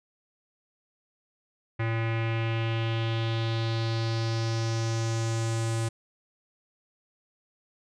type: tone with low-pass filter sweep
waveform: square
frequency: 113.7 Hz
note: A#2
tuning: 43 cents flat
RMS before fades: -28 dBFS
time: 1.79-5.89 s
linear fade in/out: 10 ms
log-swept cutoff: 2100 to 8600 Hz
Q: 3.1
effects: none